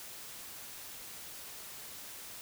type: silence
effects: white hiss -47 dBFS RMS until 2.41 s